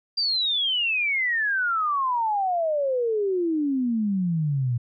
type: exponential sweep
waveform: sine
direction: down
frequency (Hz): 4774 to 116.54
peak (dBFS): -21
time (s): 0.17-4.78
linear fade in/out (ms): 10
effects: none